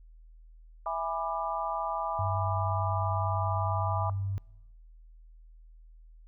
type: chord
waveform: sine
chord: E dominant seventh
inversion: none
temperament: just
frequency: 659.3 / 824.1 / 988.9 / 1186.7 Hz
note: E5 / G#5 / B5 / D6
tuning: 0 / -14 / +2 / +18 cents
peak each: -35 dBFS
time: 0.86-4.1 s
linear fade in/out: 2 ms
type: tone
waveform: sine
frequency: 98 Hz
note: G2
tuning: in tune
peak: -29 dBFS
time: 2.19-4.38 s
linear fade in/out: 0 ms
effects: noise-tail reverb RT60 1.0 s tail -25 dB re dry + added 40 Hz sine -50 dBFS peak until 6.27 s